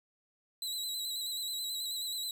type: tone with vibrato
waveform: sawtooth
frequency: 3951 Hz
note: B7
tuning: in tune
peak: -32 dBFS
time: 0.62-2.31 s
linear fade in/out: 2 ms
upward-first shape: square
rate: 9.3 Hz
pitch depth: 38 cents each way
effects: none